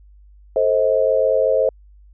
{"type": "chord", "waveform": "sine", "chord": "A diminished", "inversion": "none", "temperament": "just", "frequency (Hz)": [440, 528, 633.6], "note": ["A4", "C5", "Eb5"], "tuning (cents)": [0, 16, 31], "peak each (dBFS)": [-21, -16, -19], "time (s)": [0.56, 1.69], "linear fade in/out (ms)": 2, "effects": ["added 50 Hz sine -44 dBFS peak until 2.13 s"]}